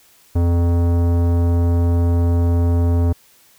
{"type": "tone with tanh clipping", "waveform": "sine", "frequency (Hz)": 85.8, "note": "F2", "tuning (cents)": -30, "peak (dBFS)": -15, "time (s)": [0.35, 3.13], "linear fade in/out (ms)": 10, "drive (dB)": 17, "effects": ["white hiss -52 dBFS RMS until 3.58 s"]}